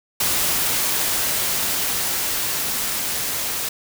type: noise with level ramp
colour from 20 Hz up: white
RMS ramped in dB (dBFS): -20 to -25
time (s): 0.2-3.69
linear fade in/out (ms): 5
effects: none